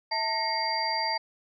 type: tone cluster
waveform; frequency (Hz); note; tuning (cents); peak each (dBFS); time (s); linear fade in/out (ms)
sine; 652 / 893 / 1880 / 2168 / 4719; E5 / A5 / A#6 / C#7 / D8; -19 / +25 / +14 / -39 / +7; -36 / -29 / -37 / -36 / -30; 0.11-1.18; 10
effects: none